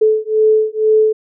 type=beating tone pair; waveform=sine; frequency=432.9 / 435 Hz; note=A4 / A4; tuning=-28 / -20 cents; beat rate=2.1 Hz; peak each=-13 dBFS; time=0.01-1.13 s; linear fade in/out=10 ms; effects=none